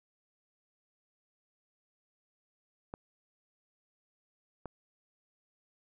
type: clicks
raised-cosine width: 1 ms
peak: -26 dBFS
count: 2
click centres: 2.939 / 4.657 s
effects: none